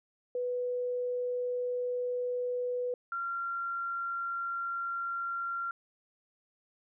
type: tone pair in turn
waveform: sine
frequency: 493.9 / 1377.3 Hz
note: B4 / F6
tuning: 0 / -24 cents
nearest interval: octave + tritone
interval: 1776 cents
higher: second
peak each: -30 / -32 dBFS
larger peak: first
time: 0.35-2.94 / 3.12-5.71 s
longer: neither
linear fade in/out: 2 ms
effects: none